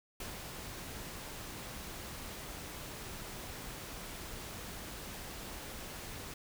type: noise with ADSR envelope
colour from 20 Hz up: pink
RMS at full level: -42 dBFS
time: 0.2-6.34 s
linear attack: 4 ms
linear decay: 130 ms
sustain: -3 dB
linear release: 4 ms
effects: none